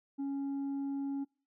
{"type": "tone with tanh clipping", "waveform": "sine", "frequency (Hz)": 277.2, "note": "C#4", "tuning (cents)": 0, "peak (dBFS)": -34, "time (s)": [0.18, 1.25], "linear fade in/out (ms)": 20, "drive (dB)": 3, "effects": ["noise-tail reverb RT60 0.4 s tail -25 dB re dry"]}